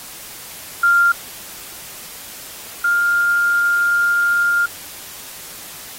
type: tone pair in turn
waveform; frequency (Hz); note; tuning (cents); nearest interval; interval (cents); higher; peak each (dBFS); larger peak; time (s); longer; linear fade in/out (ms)
sine; 1394 / 1403.7; F6 / F6; -4 / +8; unison; 12; second; -10 / -13; first; 0.83-1.12 / 2.84-4.66; second; 5
effects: white hiss -35 dBFS RMS until 5.98 s + AAC 48 kbps